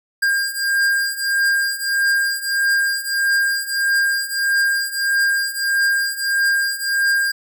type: beating tone pair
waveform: square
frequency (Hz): 1605 / 1606.6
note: G6 / G6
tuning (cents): +40 / +42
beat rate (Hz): 1.6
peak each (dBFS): -22 / -19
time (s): 0.22-7.32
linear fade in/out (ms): 10
effects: none